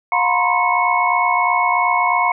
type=tone cluster; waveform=sine; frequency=715 / 933 / 1001 / 1064 / 2199 Hz; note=F5 / A#5 / B5 / C6 / C#7; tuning=+41 / +1 / +23 / +29 / -14 cents; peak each=-20 dBFS; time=0.12-2.32 s; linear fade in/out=2 ms; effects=none